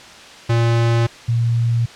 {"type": "tone pair in turn", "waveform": ["square", "sine"], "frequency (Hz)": [116.54, 117.02], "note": ["A#2", "A#2"], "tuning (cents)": [0, 7], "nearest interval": "unison", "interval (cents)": 7, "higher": "second", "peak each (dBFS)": -14, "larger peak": "neither", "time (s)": [[0.49, 1.07], [1.28, 1.86]], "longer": "neither", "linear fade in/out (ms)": 10, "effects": ["white hiss -39 dBFS RMS until 1.95 s", "low-pass 5000 Hz 12 dB/octave"]}